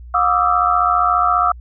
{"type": "tone cluster", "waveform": "sine", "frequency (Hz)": [716, 1165, 1261, 1336], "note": ["F5", "D6", "D#6", "E6"], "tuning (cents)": [43, -14, 23, 23], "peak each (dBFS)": -18, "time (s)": [0.14, 1.52], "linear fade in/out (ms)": 5, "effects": ["added 60 Hz sine -33 dBFS peak until 1.6 s"]}